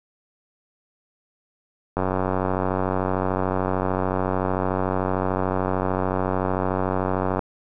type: click train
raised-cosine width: 1 ms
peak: -9 dBFS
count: 508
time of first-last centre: 1.97-7.392 s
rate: 93.5 Hz
effects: none

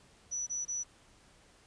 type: tone bursts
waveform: sine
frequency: 5920 Hz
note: F#8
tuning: in tune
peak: -33 dBFS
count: 3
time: 0.31-0.838 s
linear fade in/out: 20 ms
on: 160 ms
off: 24 ms
effects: pink hiss -62 dBFS RMS until 1.66 s + resampled to 22050 Hz

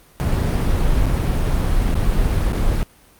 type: noise with dropouts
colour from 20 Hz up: brown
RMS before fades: -17 dBFS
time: 0.2-2.83 s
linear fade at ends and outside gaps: 0 ms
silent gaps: 1.057-1.065 / 1.943-1.953 / 2.522-2.532 s
effects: pink hiss -50 dBFS RMS until 3.19 s + Opus 32 kbps

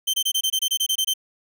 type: tone bursts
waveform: sawtooth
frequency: 3110 Hz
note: G7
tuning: 14 cents flat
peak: -16 dBFS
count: 12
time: 0.07-1.138 s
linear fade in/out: 10 ms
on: 67 ms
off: 24 ms
effects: none

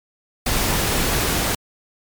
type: noise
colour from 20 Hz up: pink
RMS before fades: -20 dBFS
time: 0.46-1.55 s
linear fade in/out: 5 ms
effects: MP3 96 kbps

